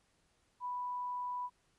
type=tone; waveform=sine; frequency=987.8 Hz; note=B5; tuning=in tune; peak=-36 dBFS; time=0.6-1.5 s; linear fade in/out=50 ms; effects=pink hiss -74 dBFS RMS until 1.78 s + resampled to 24000 Hz